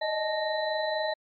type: tone cluster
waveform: sine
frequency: 602 / 626 / 866 / 1855 / 3996 Hz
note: D5 / D#5 / A5 / A#6 / B7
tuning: +43 / +10 / -28 / -9 / +20 cents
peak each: -37 / -29 / -33 / -35 / -36 dBFS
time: 0.01-1.14 s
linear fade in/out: 10 ms
effects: MP3 64 kbps